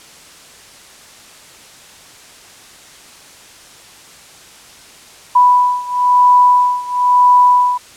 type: beating tone pair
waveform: sine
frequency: 987.8 / 988.8 Hz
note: B5 / B5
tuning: 0 / +2 cents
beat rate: 1 Hz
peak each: -10 / -12 dBFS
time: 5.35-7.78 s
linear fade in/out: 10 ms
effects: white hiss -40 dBFS RMS until 7.96 s + low-pass 9000 Hz 12 dB/octave